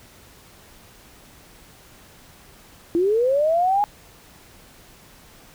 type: linear sweep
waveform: sine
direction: up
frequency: 328.5 to 837 Hz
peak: -16 dBFS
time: 2.95-3.84 s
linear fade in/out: 0 ms
effects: pink hiss -49 dBFS RMS until 5.54 s